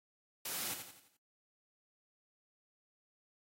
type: noise with echo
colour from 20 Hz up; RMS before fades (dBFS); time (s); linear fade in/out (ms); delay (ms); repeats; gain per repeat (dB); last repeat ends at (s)
white; -40; 0.45-0.74; 5; 86; 5; -7; 1.17
effects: high-pass 100 Hz 12 dB/octave + AAC 48 kbps